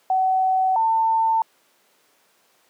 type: tone pair in turn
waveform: sine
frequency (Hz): 754 / 896.7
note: F#5 / A5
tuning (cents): +32 / +33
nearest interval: minor third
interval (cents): 301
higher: second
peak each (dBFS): -16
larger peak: neither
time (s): 0.1-0.76 / 0.76-1.42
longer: neither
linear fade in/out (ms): 2
effects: pink hiss -60 dBFS RMS until 2.69 s + high-pass 400 Hz 12 dB/octave